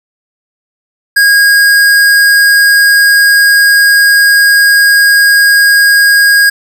square tone, 1635 Hz, G#6, 28 cents flat, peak -4 dBFS, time 1.16-6.5 s, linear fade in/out 10 ms, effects none

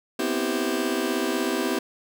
sawtooth chord, C major seventh, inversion third, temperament just, 245.3 / 261.6 / 327 / 392.4 Hz, B3 / C4 / E4 / G4, -12 / 0 / -14 / +2 cents, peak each -27 / -25 / -24 / -24 dBFS, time 0.19-1.79 s, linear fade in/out 5 ms, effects none

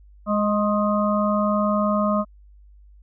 harmonic tone with a mistuned harmonic, 207.7 Hz, G#3, in tune, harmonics 1 / 3 / 5 / 6, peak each -21 / -23 / -27 / -26 dBFS, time 0.26-2.25 s, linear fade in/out 50 ms, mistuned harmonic 5, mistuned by +38 cents, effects added 50 Hz sine -46 dBFS peak until 3.02 s

